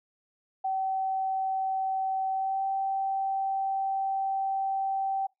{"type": "tone with pitch glide", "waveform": "sine", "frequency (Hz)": [766, 776.2], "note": ["G5", "G5"], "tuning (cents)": [-40, -17], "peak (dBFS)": -26, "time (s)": [0.64, 5.27], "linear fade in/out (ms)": 10, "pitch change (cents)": 23, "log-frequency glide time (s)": [2.32, 2.64], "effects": ["noise-tail reverb RT60 0.2 s tail -25 dB re dry"]}